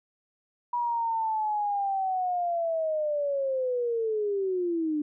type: linear sweep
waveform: sine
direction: down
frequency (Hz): 970 to 293.7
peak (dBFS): -25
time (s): 0.73-5.02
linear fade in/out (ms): 5
effects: none

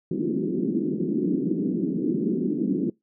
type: band-pass noise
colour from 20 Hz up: white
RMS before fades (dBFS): -25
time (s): 0.11-2.9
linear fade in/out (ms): 5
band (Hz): 170 to 360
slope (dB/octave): 48
effects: noise-tail reverb RT60 0.2 s tail -26 dB re dry

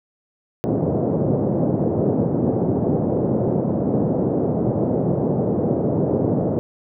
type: band-pass noise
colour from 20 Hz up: pink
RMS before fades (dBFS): -20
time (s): 0.64-6.59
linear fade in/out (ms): 0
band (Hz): 120 to 590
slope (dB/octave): 24
effects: none

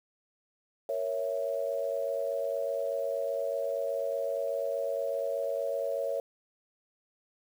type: chord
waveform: sine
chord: A# diminished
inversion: none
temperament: equal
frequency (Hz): 466.2 / 554.4 / 659.3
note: A#4 / C#5 / E5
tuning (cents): 0 / 0 / 0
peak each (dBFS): -36 / -31 / -35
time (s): 0.89-6.2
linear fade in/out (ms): 2
effects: 9-bit

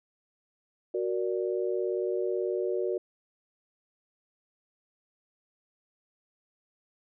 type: chord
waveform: sine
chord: Gb augmented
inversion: none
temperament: equal with one note detuned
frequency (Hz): 370 / 468.1 / 587.3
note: Gb4 / Bb4 / D5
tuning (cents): 0 / +7 / 0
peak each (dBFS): -29 / -32 / -35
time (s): 0.94-2.98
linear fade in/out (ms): 5
effects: none

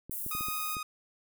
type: clicks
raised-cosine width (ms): 3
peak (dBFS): -30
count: 6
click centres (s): 0.096 / 0.264 / 0.351 / 0.409 / 0.485 / 0.768
type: high-pass noise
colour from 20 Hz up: white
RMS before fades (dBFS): -37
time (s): 0.11-0.75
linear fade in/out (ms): 0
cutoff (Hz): 9800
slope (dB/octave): 24
type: tone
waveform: sawtooth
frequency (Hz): 1245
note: D#6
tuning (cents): +1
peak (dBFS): -31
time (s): 0.31-0.83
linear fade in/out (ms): 5
effects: none

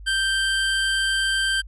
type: tone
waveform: 25% pulse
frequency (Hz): 1568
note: G6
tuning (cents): 0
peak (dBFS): -16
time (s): 0.06-1.62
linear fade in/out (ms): 20
effects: added 50 Hz sine -37 dBFS peak until 1.67 s + resampled to 22050 Hz

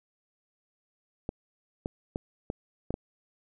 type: clicks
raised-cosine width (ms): 2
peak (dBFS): -18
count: 6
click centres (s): 1.291 / 1.859 / 2.159 / 2.501 / 2.906 / 2.941
effects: none

